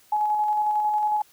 sine tone with tremolo, 845 Hz, G#5, 30 cents sharp, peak -19 dBFS, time 0.12-1.22 s, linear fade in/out 5 ms, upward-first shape square, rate 11 Hz, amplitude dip 25%, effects white hiss -57 dBFS RMS until 1.32 s

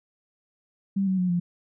sine tone with pitch steps, 195.7 / 188.49 / 181.54 / 174.85 Hz, G3 / F#3 / F#3 / F3, -3 / +32 / -33 / +2 cents, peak -21 dBFS, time 0.96-1.4 s, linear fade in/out 10 ms, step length 110 ms, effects none

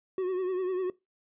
triangle tone with vibrato, 370 Hz, F#4, in tune, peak -25 dBFS, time 0.18-0.9 s, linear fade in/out 2 ms, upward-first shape triangle, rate 10 Hz, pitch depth 62 cents each way, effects noise-tail reverb RT60 0.2 s tail -20 dB re dry + resampled to 8000 Hz

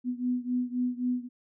sine beating tone pair, 246.9 / 250.7 Hz, B3 / B3, 0 / +26 cents, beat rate 3.8 Hz, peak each -29 / -31 dBFS, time 0.04-1.29 s, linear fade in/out 50 ms, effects none

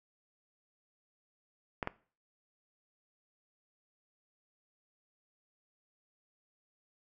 clicks, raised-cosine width 0.5 ms, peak -18 dBFS, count 2, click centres 1.828 / 1.874 s, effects noise-tail reverb RT60 0.4 s tail -19 dB re dry

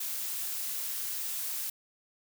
blue noise, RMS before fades -35 dBFS, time 0-1.7 s, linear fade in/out 5 ms, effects none

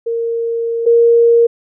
sine tone pair in turn, 462.6 / 467.2 Hz, A#4 / A#4, -13 / +4 cents, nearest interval unison, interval 17 cents, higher second, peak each -15 / -6 dBFS, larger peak second, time 0.06-0.86 / 0.86-1.47 s, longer first, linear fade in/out 10 ms, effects none

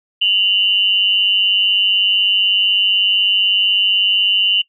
sine tone pair together, 2802 / 2998 Hz, F7 / F#7, +5 / +22 cents, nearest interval minor second, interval 117 cents, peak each -14 dBFS, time 0.21-4.62 s, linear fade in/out 10 ms, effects noise-tail reverb RT60 0.1 s tail -23 dB re dry

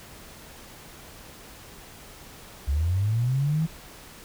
sine linear sweep, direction up, 65.41 to 164.4 Hz, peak -21 dBFS, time 2.67-3.67 s, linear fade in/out 20 ms, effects pink hiss -46 dBFS RMS until 4.24 s

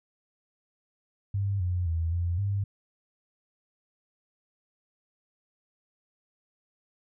sine tone with pitch steps, 99.3 / 89.5 / 82.4 / 86.6 / 99.8 Hz, G2 / F2 / E2 / F2 / G2, +23 / +43 / 0 / -14 / +32 cents, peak -25 dBFS, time 1.34-2.64 s, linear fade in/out 5 ms, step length 260 ms, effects none

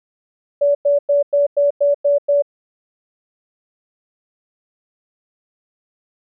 sine tone bursts, 573 Hz, D5, 43 cents flat, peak -11 dBFS, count 8, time 0.61-2.423 s, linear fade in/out 10 ms, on 140 ms, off 99 ms, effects none

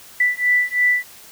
sine beating tone pair, 1975.5 / 1978.5 Hz, B6 / B6, 0 / +3 cents, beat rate 3 Hz, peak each -18 dBFS, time 0.2-1.04 s, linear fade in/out 5 ms, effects white hiss -43 dBFS RMS until 1.31 s

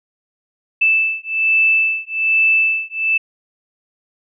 sine beating tone pair, 2637 / 2638.2 Hz, E7 / E7, 0 / +1 cents, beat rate 1.2 Hz, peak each -16 dBFS, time 0.81-3.18 s, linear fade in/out 10 ms, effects none

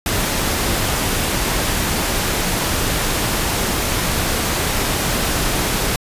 pink noise, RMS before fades -19 dBFS, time 0.06-5.96 s, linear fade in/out 2 ms, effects resampled to 32000 Hz

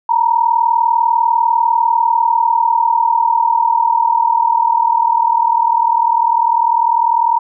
sine tone pair together, 913.9 / 954 Hz, A#5 / A#5, -35 / +40 cents, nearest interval minor second, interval 75 cents, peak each -13 dBFS, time 0.09-7.39 s, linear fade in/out 5 ms, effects none

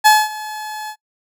30% pulse tone with ADSR envelope, 856 Hz, A5, 48 cents flat, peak -3 dBFS, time 0.04-0.96 s, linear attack 23 ms, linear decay 220 ms, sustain -20 dB, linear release 69 ms, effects noise-tail reverb RT60 0.1 s tail -26 dB re dry

